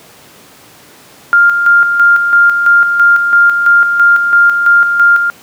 sine tone with tremolo, 1400 Hz, F6, 4 cents sharp, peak -3 dBFS, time 1.33-5.3 s, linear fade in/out 0 ms, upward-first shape square, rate 3 Hz, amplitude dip 50%, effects pink hiss -39 dBFS RMS until 5.42 s + high-pass 150 Hz 12 dB/octave

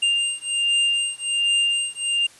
square beating tone pair, 2798 / 2799.3 Hz, F7 / F7, +3 / +3 cents, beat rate 1.3 Hz, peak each -23 dBFS, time 0.02-2.27 s, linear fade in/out 10 ms, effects white hiss -49 dBFS RMS until 2.39 s + resampled to 24000 Hz

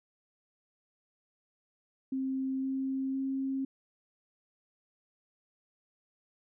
sine tone with pitch steps, 264.9 / 266.6 / 268.3 Hz, C4 / C4 / C4, +22 / +33 / +44 cents, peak -30 dBFS, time 2.12-3.65 s, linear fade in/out 5 ms, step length 510 ms, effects none

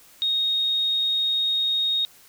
sine tone, 3729 Hz, A#7, in tune, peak -20 dBFS, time 0.22-2.05 s, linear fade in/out 0 ms, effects white hiss -52 dBFS RMS until 2.28 s

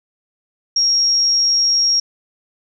sine tone, 5588 Hz, F8, in tune, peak -12 dBFS, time 0.76-2 s, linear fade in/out 5 ms, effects none

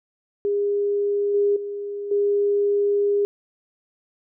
sine tone with level steps, 406.7 Hz, G#4, 36 cents flat, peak -19 / -16 / -27 / -17 dBFS, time 0.45-3.25 s, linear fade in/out 0 ms, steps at 1.34 / 1.56 / 2.11 s, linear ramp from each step 5 ms, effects none

